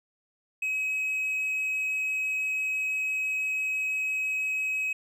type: tone with hard clipping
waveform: sine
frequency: 2549 Hz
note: D#7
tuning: 41 cents sharp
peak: -27 dBFS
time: 0.62-4.93 s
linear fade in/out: 5 ms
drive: 2 dB
effects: none